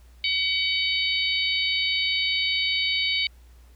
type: harmonic tone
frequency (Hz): 755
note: F#5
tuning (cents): +35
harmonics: 3 / 4 / 5 / 6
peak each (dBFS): -26 / -27 / -28 / -29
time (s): 0.24-3.27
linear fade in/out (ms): 2
effects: added 60 Hz sine -48 dBFS peak until 3.75 s + pink hiss -61 dBFS RMS until 3.75 s